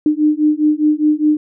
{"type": "beating tone pair", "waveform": "sine", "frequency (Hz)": [300.6, 305.5], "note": ["D4", "D#4"], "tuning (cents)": [40, -32], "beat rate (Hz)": 4.9, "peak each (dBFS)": -14, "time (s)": [0.06, 1.37], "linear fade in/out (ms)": 2, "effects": []}